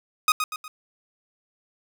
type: tone with echo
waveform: sawtooth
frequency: 1249 Hz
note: D#6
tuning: 6 cents sharp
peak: -12 dBFS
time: 0.28-0.32 s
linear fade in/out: 2 ms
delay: 120 ms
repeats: 3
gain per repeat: -7 dB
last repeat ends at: 0.68 s
effects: none